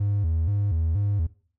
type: tone with vibrato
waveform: triangle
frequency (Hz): 90.7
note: F#2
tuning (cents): -34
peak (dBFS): -18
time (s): 0-1.27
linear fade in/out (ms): 10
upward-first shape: square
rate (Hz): 2.1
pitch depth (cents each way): 200
effects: noise-tail reverb RT60 0.5 s tail -24 dB re dry + tanh soft clip ceiling -15 dBFS